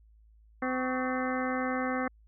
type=harmonic tone with a mistuned harmonic; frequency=256.5 Hz; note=C4; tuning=34 cents flat; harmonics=1 / 2 / 3 / 4 / 5 / 6 / 7 / 8; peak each=-32 / -35 / -37 / -38 / -39 / -40 / -40 / -41 dBFS; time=0.62-2.08 s; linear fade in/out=5 ms; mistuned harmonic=4; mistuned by=+150 cents; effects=added 54 Hz sine -56 dBFS peak until 2.27 s